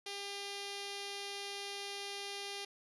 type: tone with notch filter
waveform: 5% pulse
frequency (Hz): 400.5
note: G4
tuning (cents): +37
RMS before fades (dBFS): -43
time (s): 0.06-2.65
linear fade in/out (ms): 5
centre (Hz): 1400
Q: 1.2
effects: resampled to 24000 Hz